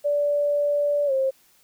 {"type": "tone with pitch glide", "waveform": "sine", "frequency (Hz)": [581, 532.8], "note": ["D5", "C5"], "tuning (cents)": [-19, 31], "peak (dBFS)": -19, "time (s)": [0.04, 1.31], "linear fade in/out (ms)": 20, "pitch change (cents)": -150, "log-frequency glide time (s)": [1.06, 1.12], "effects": ["white hiss -59 dBFS RMS until 1.63 s"]}